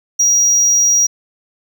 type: tone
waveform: triangle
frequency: 5740 Hz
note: F8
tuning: 47 cents sharp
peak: -8 dBFS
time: 0.19-1.07 s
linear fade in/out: 10 ms
effects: none